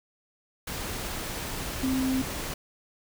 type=tone in noise; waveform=sine; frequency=261.6 Hz; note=C4; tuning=in tune; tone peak=-24 dBFS; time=1.83-2.22 s; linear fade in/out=5 ms; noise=pink; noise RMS=-34 dBFS; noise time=0.67-2.54 s; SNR=+7 dB; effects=none